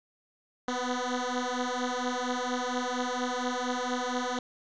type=beating tone pair; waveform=10% pulse; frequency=246.9 / 251.2 Hz; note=B3 / B3; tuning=0 / +30 cents; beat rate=4.3 Hz; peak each=-24 dBFS; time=0.68-4.39 s; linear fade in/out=2 ms; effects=resampled to 16000 Hz + 8-bit